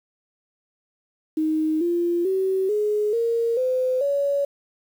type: tone with pitch steps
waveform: sine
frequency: 313 / 345.3 / 380.9 / 420.2 / 463.6 / 511.4 / 564.2 Hz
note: D#4 / F4 / G4 / G#4 / A#4 / C5 / C#5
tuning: +10 / -20 / -50 / +20 / -10 / -40 / +30 cents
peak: -19 dBFS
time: 1.37-4.45 s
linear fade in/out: 5 ms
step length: 440 ms
effects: 8-bit